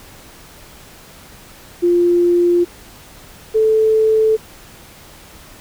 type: tone pair in turn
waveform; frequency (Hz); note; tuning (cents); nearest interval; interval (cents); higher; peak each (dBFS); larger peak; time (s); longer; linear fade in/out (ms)
sine; 349.2 / 438.2; F4 / A4; 0 / -7; major third; 393; second; -10; neither; 1.82-2.65 / 3.54-4.37; neither; 20
effects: pink hiss -41 dBFS RMS until 5.6 s